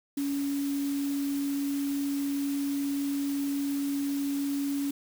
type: tone in noise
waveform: sine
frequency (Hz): 281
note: C#4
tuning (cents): +24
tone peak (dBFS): -27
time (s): 0.17-4.91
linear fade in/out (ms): 5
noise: white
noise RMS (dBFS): -43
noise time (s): 0.17-4.91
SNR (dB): +13
effects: none